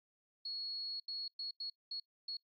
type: tone bursts at uneven times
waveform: sine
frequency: 4340 Hz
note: C#8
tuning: 37 cents flat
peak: -39 dBFS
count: 6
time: 0.45-1 / 1.08-1.28 / 1.39-1.51 / 1.6-1.7 / 1.91-2 / 2.28-2.37 s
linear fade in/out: 5 ms
effects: noise-tail reverb RT60 0.1 s tail -23 dB re dry + AAC 48 kbps